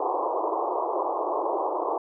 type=band-pass noise; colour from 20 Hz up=white; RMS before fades=-27 dBFS; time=0-1.98 s; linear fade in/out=5 ms; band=320 to 1100 Hz; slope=96 dB/octave; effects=none